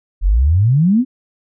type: exponential sweep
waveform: sine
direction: up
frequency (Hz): 41.2 to 270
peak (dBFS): -9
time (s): 0.21-1.05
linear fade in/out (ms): 50
effects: none